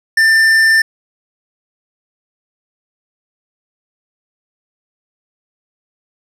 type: tone with tanh clipping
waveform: sine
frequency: 1787 Hz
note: A6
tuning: 26 cents sharp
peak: -9 dBFS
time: 0.17-0.82 s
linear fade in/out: 5 ms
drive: 11 dB
effects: none